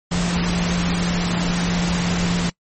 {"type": "tone in noise", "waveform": "sine", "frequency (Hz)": 174.61, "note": "F3", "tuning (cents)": 0, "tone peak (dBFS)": -19, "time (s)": [0.11, 2.5], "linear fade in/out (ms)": 10, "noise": "pink", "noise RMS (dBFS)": -24, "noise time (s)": [0.11, 2.5], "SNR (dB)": 2, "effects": ["noise-tail reverb RT60 0.1 s tail -24 dB re dry", "MP3 32 kbps"]}